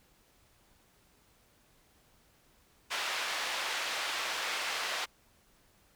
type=band-pass noise; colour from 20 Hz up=white; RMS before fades=-35 dBFS; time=2.9-5.06 s; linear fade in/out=20 ms; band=640 to 3400 Hz; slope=12 dB/octave; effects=pink hiss -66 dBFS RMS until 5.95 s